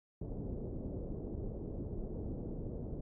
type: low-pass noise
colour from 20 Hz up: pink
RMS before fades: -41 dBFS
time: 0.21-3.01 s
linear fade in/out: 5 ms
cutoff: 490 Hz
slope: 24 dB/octave
effects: none